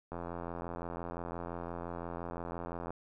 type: click train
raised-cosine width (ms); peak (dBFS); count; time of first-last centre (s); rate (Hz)
1; -26; 240; 0.12-2.906; 85.8
effects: none